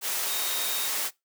sine tone in noise, 3729 Hz, A#7, in tune, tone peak -34 dBFS, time 0.26-0.91 s, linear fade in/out 50 ms, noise white, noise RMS -29 dBFS, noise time 0.01-1.11 s, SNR -8 dB, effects noise-tail reverb RT60 0.2 s tail -22 dB re dry + high-pass 400 Hz 12 dB/octave

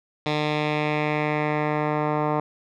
10% pulse tone with low-pass filter sweep, 150.8 Hz, D3, 46 cents sharp, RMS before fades -24 dBFS, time 0.26-2.4 s, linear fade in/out 2 ms, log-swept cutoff 3700 to 1200 Hz, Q 2, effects none

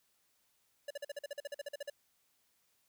square tone bursts, 574 Hz, D5, 40 cents flat, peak -39 dBFS, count 15, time 0.88-1.9 s, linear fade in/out 5 ms, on 26 ms, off 45 ms, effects white hiss -75 dBFS RMS until 2.88 s

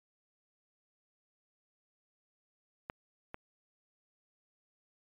clicks, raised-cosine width 0.5 ms, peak -23 / -26 dBFS, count 2, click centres 2.899 / 3.344 s, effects MP3 96 kbps

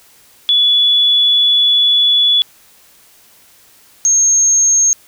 sine tone pair in turn, 3422 / 6460 Hz, A7 / G#8, -49 / -49 cents, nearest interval major seventh, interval 1100 cents, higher second, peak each -8 / -8 dBFS, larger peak neither, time 0.49-2.42 / 4.05-4.93 s, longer first, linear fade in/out 0 ms, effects white hiss -47 dBFS RMS until 5.07 s

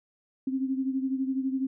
sine beating tone pair, 263.2 / 275.2 Hz, C4 / C#4, +10 / -12 cents, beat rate 12 Hz, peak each -27 / -33 dBFS, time 0.47-1.67 s, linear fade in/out 5 ms, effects none

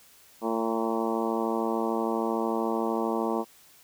harmonic tone with a mistuned harmonic, 113.2 Hz, A2, 50 cents sharp, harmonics 2 / 3 / 4 / 5 / 6 / 7 / 8 / 9 / 10, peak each -31 / -31 / -32 / -36 / -36 / -36 / -35 / -38 / -39 dBFS, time 0.41-3.45 s, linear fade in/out 50 ms, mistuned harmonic 8, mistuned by +23 cents, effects white hiss -56 dBFS RMS until 3.83 s

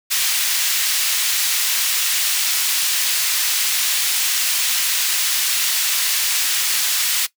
pink high-pass noise, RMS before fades -19 dBFS, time 0.1-7.27 s, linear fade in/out 20 ms, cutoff 2700 Hz, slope 12 dB/octave, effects noise-tail reverb RT60 0.1 s tail -18 dB re dry

